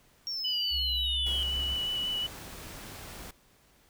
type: exponential sweep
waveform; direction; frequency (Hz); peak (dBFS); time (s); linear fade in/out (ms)
triangle; down; 5588 to 3136; -31; 0.27-1.43; 0
type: tone with vibrato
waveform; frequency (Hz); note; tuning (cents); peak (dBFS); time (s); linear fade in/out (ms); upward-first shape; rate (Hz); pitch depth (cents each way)
sine; 2960; F#7; 0; -29; 0.44-2.27; 10; square; 5.6; 11
type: tone with pitch glide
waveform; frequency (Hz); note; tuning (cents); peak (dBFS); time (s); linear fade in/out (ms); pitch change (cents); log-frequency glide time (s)
sine; 65 to 66.75; C2 to C2; -11 to +35; -34; 0.7-1.78; 50; +46; 0.82-1.65
type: noise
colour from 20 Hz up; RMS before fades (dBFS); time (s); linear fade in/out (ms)
pink; -44; 1.26-3.31; 5
effects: pink hiss -63 dBFS RMS until 3.89 s